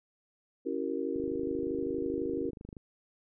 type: chord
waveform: sine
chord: C# diminished seventh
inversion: none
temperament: equal with one note detuned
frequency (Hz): 277.2 / 329.6 / 381.9 / 466.2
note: C#4 / E4 / G4 / Bb4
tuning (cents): 0 / 0 / -45 / 0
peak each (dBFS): -36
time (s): 0.65-2.51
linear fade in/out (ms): 20
type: click train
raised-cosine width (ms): 3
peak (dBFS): -32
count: 42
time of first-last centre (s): 1.16-2.768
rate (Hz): 25.5
effects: none